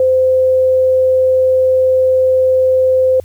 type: tone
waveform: sine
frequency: 517 Hz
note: C5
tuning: 21 cents flat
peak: -8 dBFS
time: 0-3.2 s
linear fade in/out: 2 ms
effects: added 87 Hz sine -34 dBFS peak until 3.24 s + white hiss -51 dBFS RMS until 3.24 s